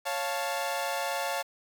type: chord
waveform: sawtooth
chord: Db augmented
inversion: none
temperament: equal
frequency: 554.4 / 698.5 / 880 Hz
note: Db5 / F5 / A5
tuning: 0 / 0 / 0 cents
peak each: -30 dBFS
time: 0.05-1.43 s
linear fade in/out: 20 ms
effects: 8-bit